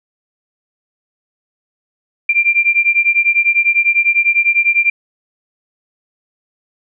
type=beating tone pair; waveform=sine; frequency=2371 / 2381 Hz; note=D7 / D7; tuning=+16 / +23 cents; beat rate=10 Hz; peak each=-13 dBFS; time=2.29-4.9 s; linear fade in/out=5 ms; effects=none